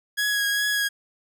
sawtooth tone with vibrato, 1661.2 Hz, G#6, in tune, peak -18 dBFS, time 0.17-0.89 s, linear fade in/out 20 ms, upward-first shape triangle, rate 2.5 Hz, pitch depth 22 cents each way, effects none

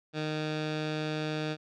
15% pulse tone with low-pass filter, 154.1 Hz, D#3, 16 cents flat, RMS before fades -33 dBFS, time 0.13-1.57 s, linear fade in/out 50 ms, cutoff 4000 Hz, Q 1.8, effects none

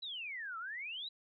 sine exponential two-way sweep, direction down then up, 4015 to 1287 to 4015 Hz, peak -40 dBFS, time 0.02-1.09 s, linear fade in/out 10 ms, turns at 0.58 s, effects none

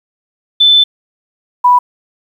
sine tone pair in turn, 3520 / 985.3 Hz, A7 / B5, 0 / -4 cents, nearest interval octave + minor seventh, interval 2204 cents, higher first, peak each -4 dBFS, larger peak neither, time 0.6-0.84 / 1.64-1.79 s, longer first, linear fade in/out 10 ms, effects 7-bit

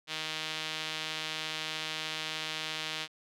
sawtooth tone with band-pass filter, 156.8 Hz, D#3, 14 cents sharp, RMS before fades -37 dBFS, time 0.07-3.08 s, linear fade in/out 50 ms, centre 3400 Hz, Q 1.7, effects none

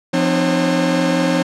45% pulse tone cluster, 174.1 / 257.7 / 302.9 / 542 Hz, F3 / C4 / D#4 / C#5, -5 / -26 / -46 / -39 cents, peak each -20 dBFS, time 0.13-1.43 s, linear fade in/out 10 ms, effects low-pass 7000 Hz 12 dB/octave

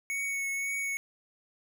square tone with vibrato, 2217 Hz, C#7, in tune, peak -31 dBFS, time 0.1-0.97 s, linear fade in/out 0 ms, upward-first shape triangle, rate 1.9 Hz, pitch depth 19 cents each way, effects none

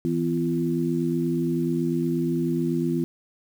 sine tone cluster, 163.6 / 252.4 / 340.1 Hz, E3 / B3 / F4, -13 / +38 / -46 cents, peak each -26 dBFS, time 0.05-3.04 s, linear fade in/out 0 ms, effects 8-bit

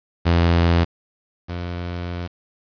sawtooth tone pair in turn, 85.1 / 87.59 Hz, F2 / F2, -44 / +6 cents, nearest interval unison, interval 50 cents, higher second, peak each -10 / -22 dBFS, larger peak first, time 0.25-0.85 / 1.48-2.28 s, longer second, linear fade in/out 20 ms, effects resampled to 11025 Hz + 7-bit

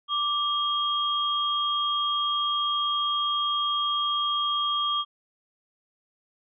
sine tone pair together, 1174.7 / 3250 Hz, D6 / G#7, 0 / -38 cents, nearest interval octave + tritone, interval 1762 cents, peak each -26 dBFS, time 0.08-5.05 s, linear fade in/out 50 ms, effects none

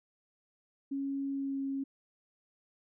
sine tone with pitch glide, 275.6 to 272.7 Hz, C#4 to C#4, -10 to -28 cents, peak -32 dBFS, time 0.91-1.84 s, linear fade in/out 10 ms, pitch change -18 cents, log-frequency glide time 1.32-1.61 s, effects none

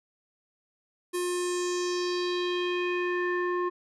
square tone with low-pass filter sweep, 356.2 Hz, F4, 34 cents sharp, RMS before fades -29 dBFS, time 1.13-3.7 s, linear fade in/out 20 ms, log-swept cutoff 11000 to 1300 Hz, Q 3.2, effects none

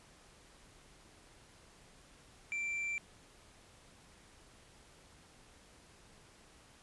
triangle tone with hard clipping, 2349 Hz, D7, in tune, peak -36 dBFS, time 2.52-2.98 s, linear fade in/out 0 ms, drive 6 dB, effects pink hiss -61 dBFS RMS until 6.82 s + resampled to 24000 Hz

